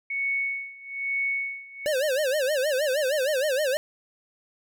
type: tone with tremolo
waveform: sine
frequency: 2217 Hz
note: C#7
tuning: in tune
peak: -23 dBFS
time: 0.1-1.86 s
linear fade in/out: 5 ms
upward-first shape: sine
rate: 1.1 Hz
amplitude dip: 90%
type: tone with vibrato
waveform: square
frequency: 561 Hz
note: C#5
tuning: 21 cents sharp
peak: -23 dBFS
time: 1.86-3.77 s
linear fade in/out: 0 ms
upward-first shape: sine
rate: 6.4 Hz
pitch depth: 180 cents each way
effects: none